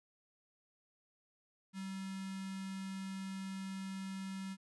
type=tone with notch filter; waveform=square; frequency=192 Hz; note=G3; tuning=36 cents flat; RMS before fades=-43 dBFS; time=1.73-4.57 s; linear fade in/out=50 ms; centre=550 Hz; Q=0.68; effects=resampled to 24000 Hz